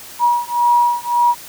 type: beating tone pair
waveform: sine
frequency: 958 / 959.8 Hz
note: A#5 / B5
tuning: +47 / -50 cents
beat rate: 1.8 Hz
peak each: -15 dBFS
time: 0.19-1.35 s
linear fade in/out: 50 ms
effects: white hiss -36 dBFS RMS until 1.48 s